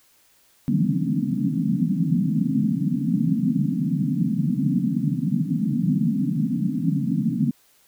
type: band-pass noise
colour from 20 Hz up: pink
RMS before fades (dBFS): -22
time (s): 0.68-7.51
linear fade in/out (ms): 0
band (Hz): 140 to 280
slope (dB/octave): 96
effects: white hiss -59 dBFS RMS until 7.87 s